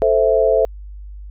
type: chord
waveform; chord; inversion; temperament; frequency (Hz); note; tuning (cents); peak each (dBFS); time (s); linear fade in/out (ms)
sine; A minor; none; equal; 440 / 523.3 / 659.3; A4 / C5 / E5; 0 / 0 / 0; -16; 0.02-0.65; 0
effects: added 50 Hz sine -31 dBFS peak until 1.3 s